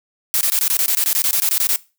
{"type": "noise bursts", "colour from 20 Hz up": "blue", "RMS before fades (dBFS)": -17, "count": 16, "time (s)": [0.34, 1.76], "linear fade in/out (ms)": 0, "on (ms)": 70, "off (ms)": 20, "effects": ["noise-tail reverb RT60 0.3 s tail -20 dB re dry"]}